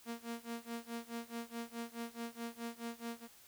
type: tone with tremolo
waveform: sawtooth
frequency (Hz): 233.1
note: A#3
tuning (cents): 0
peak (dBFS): -35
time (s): 0.05-3.28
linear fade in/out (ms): 50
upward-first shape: sine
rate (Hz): 4.7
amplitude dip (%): 95
effects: white hiss -61 dBFS RMS until 3.47 s